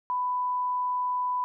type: tone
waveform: sine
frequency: 995 Hz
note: B5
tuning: 13 cents sharp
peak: -25 dBFS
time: 0.1-1.44 s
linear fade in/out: 0 ms
effects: none